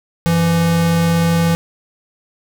square tone pair together, 95.1 / 167.86 Hz, F#2 / E3, +48 / +32 cents, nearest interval minor seventh, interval 984 cents, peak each -24 / -13 dBFS, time 0.26-1.55 s, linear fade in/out 0 ms, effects none

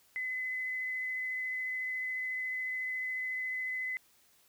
sine tone with vibrato, 2025 Hz, B6, 43 cents sharp, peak -33 dBFS, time 0.16-3.97 s, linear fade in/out 0 ms, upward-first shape sine, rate 14 Hz, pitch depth 8 cents each way, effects white hiss -66 dBFS RMS until 4.48 s

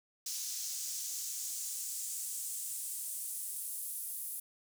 pink noise with high-pass filter sweep, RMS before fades -40 dBFS, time 0.26-4.4 s, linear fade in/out 5 ms, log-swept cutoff 5700 to 11000 Hz, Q 2, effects none

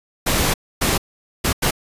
pink noise bursts at uneven times, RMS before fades -18 dBFS, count 4, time 0.26-0.54 / 0.81-0.98 / 1.44-1.53 / 1.62-1.71 s, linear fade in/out 10 ms, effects resampled to 32000 Hz

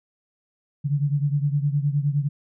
sine beating tone pair, 141.7 / 151.4 Hz, C#3 / D#3, +38 / -47 cents, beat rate 9.7 Hz, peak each -21 / -25 dBFS, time 0.84-2.29 s, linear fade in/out 20 ms, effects none

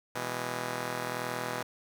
5% pulse chord, E major, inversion second, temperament just, 123.61 / 164.81 / 206 Hz, B2 / E3 / G#3, +2 / 0 / -14 cents, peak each -25 / -28 / -30 dBFS, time 0.15-1.63 s, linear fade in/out 5 ms, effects none

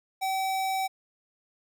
square tone, 766 Hz, G5, 40 cents flat, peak -27 dBFS, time 0.21-0.88 s, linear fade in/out 20 ms, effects none

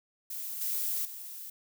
violet noise with level steps, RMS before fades -38 / -32 / -43 dBFS, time 0.3-1.5 s, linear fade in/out 5 ms, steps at 0.61 / 1.05 s, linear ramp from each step 2 ms, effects none

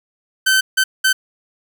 sawtooth tone bursts at uneven times, 1537 Hz, G6, 35 cents flat, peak -8 dBFS, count 3, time 0.46-0.61 / 0.77-0.84 / 1.04-1.13 s, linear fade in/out 10 ms, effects none

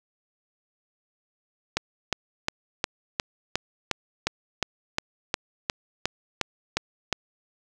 click train, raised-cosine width 0.2 ms, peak -6 dBFS, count 16, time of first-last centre 1.77-7.127 s, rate 2.8 Hz, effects none

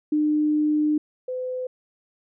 sine tone pair in turn, 302 / 507.9 Hz, D4 / B4, +48 / +48 cents, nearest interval major sixth, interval 900 cents, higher second, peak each -18 / -26 dBFS, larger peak first, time 0.12-0.98 / 1.28-1.67 s, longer first, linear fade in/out 5 ms, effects none

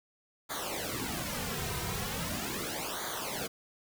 pink noise with flanger, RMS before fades -36 dBFS, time 0.49-3.48 s, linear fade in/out 20 ms, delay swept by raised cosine 0.37 to 3.57 ms, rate 0.39 Hz, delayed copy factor -0.9, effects none

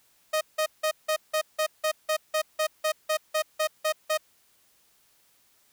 sawtooth tone bursts, 622.3 Hz, D#5, in tune, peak -19 dBFS, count 16, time 0.33-4.176 s, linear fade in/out 10 ms, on 81 ms, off 170 ms, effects white hiss -64 dBFS RMS until 5.72 s

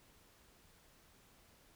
silence, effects pink hiss -66 dBFS RMS until 1.75 s

